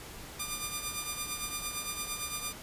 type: tone with tremolo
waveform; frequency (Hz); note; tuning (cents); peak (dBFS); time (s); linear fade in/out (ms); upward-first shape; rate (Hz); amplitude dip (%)
5% pulse; 1200; D6; +37; -20; 0.39-2.53; 10; triangle; 8.8; 65
effects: pink hiss -46 dBFS RMS until 2.62 s + resampled to 32000 Hz